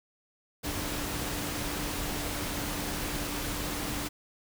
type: tone in noise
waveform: sine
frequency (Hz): 293.7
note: D4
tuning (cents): 0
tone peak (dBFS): -40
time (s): 0.63-4.09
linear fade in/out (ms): 20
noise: pink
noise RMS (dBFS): -34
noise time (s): 0.63-4.09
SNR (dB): -9
effects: none